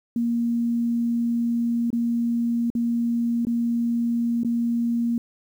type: tone with dropouts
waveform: sine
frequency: 234.9 Hz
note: A#3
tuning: 13 cents sharp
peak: -20 dBFS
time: 0.16-5.18 s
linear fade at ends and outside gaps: 2 ms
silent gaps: 1.904-1.929 / 2.702-2.751 / 3.451-3.469 / 4.434-4.447 s
effects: 9-bit